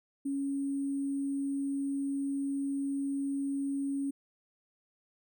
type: tone with sample-and-hold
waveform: sine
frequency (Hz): 277.2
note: C#4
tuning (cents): 0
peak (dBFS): -30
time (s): 0.25-4.11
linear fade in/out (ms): 10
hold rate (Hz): 8820
effects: none